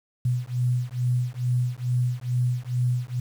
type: beating tone pair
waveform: sine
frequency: 122.7 / 125 Hz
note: B2 / B2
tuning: -11 / +21 cents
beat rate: 2.3 Hz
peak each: -25 dBFS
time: 0.25-3.2 s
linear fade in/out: 5 ms
effects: 8-bit